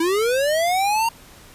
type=linear sweep; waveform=square; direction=up; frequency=320 to 932.3 Hz; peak=-18 dBFS; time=0-1.09 s; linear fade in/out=5 ms; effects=pink hiss -46 dBFS RMS until 1.54 s + resampled to 32000 Hz